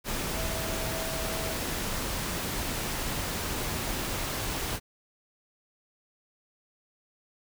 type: tone in noise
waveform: sine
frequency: 649 Hz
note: E5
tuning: 27 cents flat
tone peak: -38 dBFS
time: 0.33-1.57 s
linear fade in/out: 50 ms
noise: pink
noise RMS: -32 dBFS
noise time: 0.04-4.8 s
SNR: -9 dB
effects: none